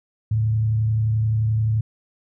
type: tone with frequency modulation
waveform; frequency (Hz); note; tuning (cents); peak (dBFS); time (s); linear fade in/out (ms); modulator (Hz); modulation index
sine; 110; A2; 0; -17; 0.31-1.81; 5; 31.5; 0.29
effects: none